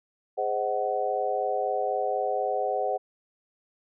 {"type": "chord", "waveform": "sine", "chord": "Ab dominant seventh", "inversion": "none", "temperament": "just", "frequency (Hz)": [415.3, 519.1, 623, 747.5], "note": ["Ab4", "C5", "Eb5", "Gb5"], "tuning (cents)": [0, -14, 2, 17], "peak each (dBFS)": [-32, -30, -32, -28], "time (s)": [0.37, 2.98], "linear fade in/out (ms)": 20, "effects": []}